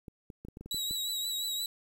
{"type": "clicks", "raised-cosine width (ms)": 3, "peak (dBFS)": -31, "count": 9, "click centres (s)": [0.082, 0.302, 0.45, 0.485, 0.571, 0.61, 0.66, 0.745, 0.91]}
{"type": "tone with vibrato", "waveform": "sawtooth", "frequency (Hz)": 3887, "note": "B7", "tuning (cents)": -28, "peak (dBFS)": -29, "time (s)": [0.71, 1.66], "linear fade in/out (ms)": 2, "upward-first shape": "triangle", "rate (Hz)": 5.7, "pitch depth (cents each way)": 45}
{"effects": ["10-bit"]}